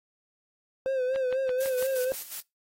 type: tone with vibrato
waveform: triangle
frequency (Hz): 519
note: C5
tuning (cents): -14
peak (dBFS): -23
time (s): 0.86-2.12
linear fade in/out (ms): 0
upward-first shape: sine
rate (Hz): 4.1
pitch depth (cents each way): 60
type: click train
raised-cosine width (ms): 0.3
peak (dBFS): -23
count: 5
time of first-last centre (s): 1.16-1.826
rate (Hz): 6.01
type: noise with tremolo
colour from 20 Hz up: blue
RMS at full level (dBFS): -36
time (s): 1.6-2.41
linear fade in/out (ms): 10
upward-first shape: square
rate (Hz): 5.6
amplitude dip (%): 60
effects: noise-tail reverb RT60 0.2 s tail -23 dB re dry + AAC 48 kbps